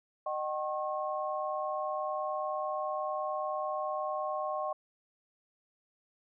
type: tone cluster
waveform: sine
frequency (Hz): 613 / 762 / 1083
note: D#5 / G5 / C#6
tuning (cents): -26 / -49 / -41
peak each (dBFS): -35 / -37 / -36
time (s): 0.26-4.73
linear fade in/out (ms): 5
effects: none